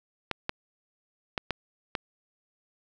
clicks, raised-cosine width 0.3 ms, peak -12 dBFS, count 5, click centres 0.313 / 0.494 / 1.378 / 1.507 / 1.952 s, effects none

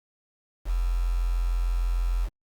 sine tone with quantisation, 43.29 Hz, F1, 14 cents flat, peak -22 dBFS, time 0.65-2.29 s, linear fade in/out 50 ms, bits 7, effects Opus 48 kbps

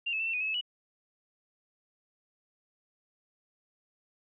sine tone with pitch steps, 2780 / 2599 / 2669 / 2693 / 2481 / 2576 / 2601 / 2936 Hz, F7 / E7 / E7 / E7 / D#7 / E7 / E7 / F#7, -9 / -25 / +21 / +36 / -6 / -41 / -24 / -14 cents, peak -29 dBFS, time 0.06-0.612 s, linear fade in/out 10 ms, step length 69 ms, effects none

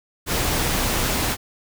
pink noise, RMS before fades -22 dBFS, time 0.26-1.37 s, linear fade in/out 50 ms, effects none

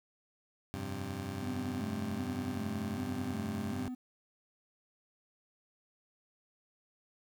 20% pulse chord, F suspended second, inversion none, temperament just, 87.31 / 98.22 / 130.96 Hz, F2 / G2 / C3, 0 / +4 / +2 cents, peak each -40 / -35 / -39 dBFS, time 0.74-3.88 s, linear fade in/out 0 ms
triangle tone with vibrato, 233.1 Hz, A#3, in tune, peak -35 dBFS, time 1.42-3.95 s, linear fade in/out 10 ms, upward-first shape square, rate 1.3 Hz, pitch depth 130 cents each way
effects 11-bit

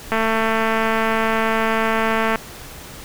click train, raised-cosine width 0.5 ms, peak -5 dBFS, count 500, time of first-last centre 0.12-2.358 s, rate 223 Hz, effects pink hiss -37 dBFS RMS until 3.04 s

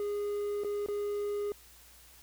triangle tone with dropouts, 411 Hz, G#4, 18 cents flat, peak -29 dBFS, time 0-1.52 s, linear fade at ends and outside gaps 1 ms, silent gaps 0.636-0.646 / 0.862-0.885 s, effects added 60 Hz sine -61 dBFS peak until 2.22 s + white hiss -57 dBFS RMS until 2.22 s

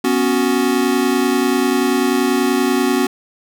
square chord, B suspended second, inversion none, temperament equal, 246.9 / 277.2 / 370 Hz, B3 / C#4 / F#4, 0 / 0 / 0 cents, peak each -19 dBFS, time 0.04-3.07 s, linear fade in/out 5 ms, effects none

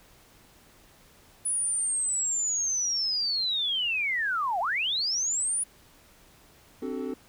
sine linear two-way sweep, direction down then up, 9956 to 659.3 to 9956 Hz, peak -25 dBFS, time 1.45-5.64 s, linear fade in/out 10 ms, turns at 4.6 s
triangle chord, D dominant seventh, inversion third, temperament equal with one note detuned, 261.6 / 293.7 / 377.3 / 440 Hz, C4 / D4 / F#4 / A4, 0 / 0 / +34 / 0 cents, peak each -32 / -36 / -35 / -34 dBFS, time 6.82-7.14 s, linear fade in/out 5 ms
effects pink hiss -57 dBFS RMS until 7.28 s

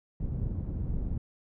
pink low-pass noise, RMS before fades -32 dBFS, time 0.2-1.18 s, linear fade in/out 2 ms, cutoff 180 Hz, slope 12 dB/octave, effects none

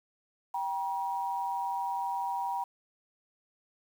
sine tone pair together, 784 / 956.1 Hz, G5 / A#5, 0 / +44 cents, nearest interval minor third, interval 344 cents, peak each -34 / -32 dBFS, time 0.54-2.64 s, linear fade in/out 5 ms, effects 9-bit

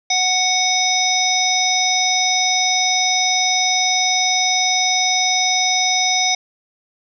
harmonic tone, 740 Hz, F#5, in tune, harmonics 1 / 3 / 5 / 7 / 8, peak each -21 / -21 / -21 / -21 / -21 dBFS, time 0.1-6.35 s, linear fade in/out 5 ms, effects none

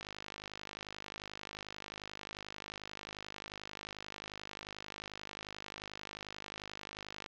click train, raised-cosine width 0.2 ms, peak -25 dBFS, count 373, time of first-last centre 0.01-7.261 s, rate 51.3 Hz, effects low-pass 5000 Hz 12 dB/octave + 10-bit

